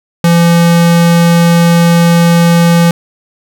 square tone, 170 Hz, F3, 46 cents flat, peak -5 dBFS, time 0.24-2.91 s, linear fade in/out 2 ms, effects none

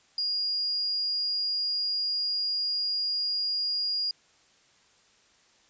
sine tone, 4849 Hz, D#8, 45 cents flat, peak -26 dBFS, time 0.18-4.11 s, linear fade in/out 2 ms, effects white hiss -62 dBFS RMS until 5.69 s + resampled to 16000 Hz

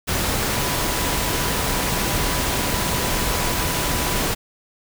sine tone in noise, 987.8 Hz, B5, in tune, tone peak -32 dBFS, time 0.51-4.22 s, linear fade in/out 20 ms, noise pink, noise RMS -22 dBFS, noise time 0.07-4.35 s, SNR -13 dB, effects none

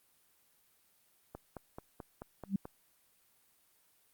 click train, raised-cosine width 1 ms, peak -29 dBFS, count 7, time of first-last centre 1.35-2.654 s, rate 4.6 Hz
sine tone with exponential growth, 196 Hz, G3, in tune, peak -25 dBFS, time 2.45-2.56 s, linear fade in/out 5 ms, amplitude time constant 22 ms
effects white hiss -70 dBFS RMS until 4.13 s + Opus 32 kbps

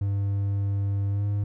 triangle tone with pitch glide, 99.7 to 101.91 Hz, G2 to G#2, +30 to -32 cents, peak -21 dBFS, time 0.01-1.44 s, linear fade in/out 5 ms, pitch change +38 cents, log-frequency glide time 1.1-1.24 s, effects none

